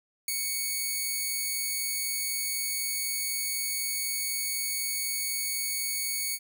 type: tone with ADSR envelope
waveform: 5% pulse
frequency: 2228 Hz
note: C#7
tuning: 8 cents sharp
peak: -16 dBFS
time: 0.28-6.39 s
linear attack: 3 ms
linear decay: 8 ms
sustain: -3 dB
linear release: 51 ms
effects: none